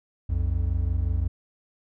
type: tone pair together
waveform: triangle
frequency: 61.74 / 87.31 Hz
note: B1 / F2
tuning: 0 / 0 cents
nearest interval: tritone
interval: 600 cents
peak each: -23 dBFS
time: 0.29-1.28 s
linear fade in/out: 10 ms
effects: none